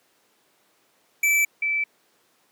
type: tone pair in turn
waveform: square / sine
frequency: 2318 / 2318 Hz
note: D7 / D7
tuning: -23 / -23 cents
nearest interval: unison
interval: 0 cents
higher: neither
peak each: -18 / -21 dBFS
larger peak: first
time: 1.23-1.45 / 1.62-1.84 s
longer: neither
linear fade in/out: 5 ms
effects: pink hiss -63 dBFS RMS until 2.51 s + high-pass 300 Hz 12 dB/octave